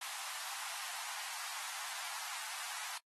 pink high-pass noise, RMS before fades -44 dBFS, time 0.01-2.98 s, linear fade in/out 5 ms, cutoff 760 Hz, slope 48 dB/octave, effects noise-tail reverb RT60 0.1 s tail -26 dB re dry + AAC 32 kbps

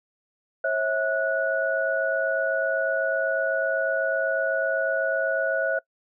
sine tone cluster, 541 / 649 / 1467 Hz, C#5 / E5 / F#6, -42 / -27 / -15 cents, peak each -26 dBFS, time 0.64-5.79 s, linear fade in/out 5 ms, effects noise-tail reverb RT60 0.1 s tail -23 dB re dry

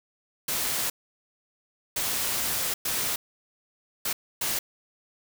white noise bursts at uneven times, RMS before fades -28 dBFS, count 5, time 0.48-0.9 / 1.96-2.74 / 2.85-3.16 / 4.05-4.13 / 4.41-4.59 s, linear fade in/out 5 ms, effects none

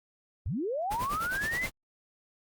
sine linear sweep, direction up, 62.8 to 2094 Hz, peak -29 dBFS, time 0.46-1.66 s, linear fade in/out 0 ms
pink noise with tremolo, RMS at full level -36 dBFS, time 0.9-1.71 s, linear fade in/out 20 ms, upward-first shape sine, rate 9.6 Hz, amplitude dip 80%
effects Opus 48 kbps

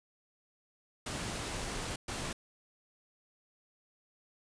pink noise bursts at uneven times, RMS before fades -38 dBFS, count 2, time 1.06-1.96 / 2.08-2.33 s, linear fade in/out 5 ms, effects resampled to 22050 Hz

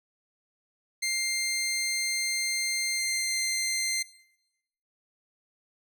15% pulse tone with pitch glide, 2100 to 2087 Hz, C7 to C7, +6 to -5 cents, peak -20 dBFS, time 1.02-4.03 s, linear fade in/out 10 ms, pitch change -11 cents, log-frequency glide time 2.95-3.39 s, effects noise-tail reverb RT60 0.9 s tail -19 dB re dry

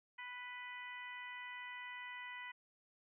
harmonic tone with a mistuned harmonic, 493.9 Hz, B4, in tune, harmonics 2 / 3 / 4 / 5 / 6, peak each -52 / -56 / -48 / -56 / -58 dBFS, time 0.18-2.52 s, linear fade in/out 10 ms, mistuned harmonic 6, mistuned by +26 cents, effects none

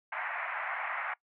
white band-pass noise, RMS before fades -36 dBFS, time 0.12-1.14 s, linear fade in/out 5 ms, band 680 to 2200 Hz, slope 48 dB/octave, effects noise-tail reverb RT60 0.1 s tail -22 dB re dry

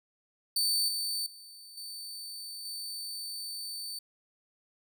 sawtooth tone with level steps, 4548 Hz, C#8, 44 cents sharp, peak -23 / -28 / -45 / -37 / -34 dBFS, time 0.56-3.99 s, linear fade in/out 5 ms, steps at 0.88 / 1.26 / 1.77 / 2.65 s, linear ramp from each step 5 ms, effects none

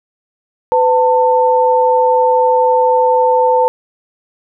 sine tone pair together, 503.8 / 894 Hz, B4 / A5, +34 / +27 cents, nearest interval minor seventh, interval 993 cents, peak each -11 dBFS, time 0.72-3.68 s, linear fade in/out 0 ms, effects none

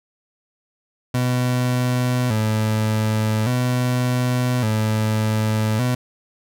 30% pulse tone with vibrato, 116.54 Hz, A#2, in tune, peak -15 dBFS, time 1.14-5.95 s, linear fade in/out 5 ms, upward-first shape square, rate 0.43 Hz, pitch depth 120 cents each way, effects none

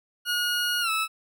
20% pulse tone with pitch glide, 1442 to 1307.1 Hz, F#6 to E6, -45 to -15 cents, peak -19 dBFS, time 0.25-1.08 s, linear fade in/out 50 ms, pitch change -170 cents, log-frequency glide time 0.81-0.9 s, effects none

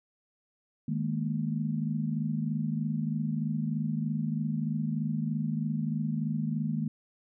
sine chord, D# suspended fourth, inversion none, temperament equal with one note detuned, 155.56 / 209.9 / 233.1 Hz, D#3 / G#3 / A#3, 0 / +19 / 0 cents, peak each -31 / -33 / -33 dBFS, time 0.88-6.88 s, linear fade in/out 5 ms, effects none

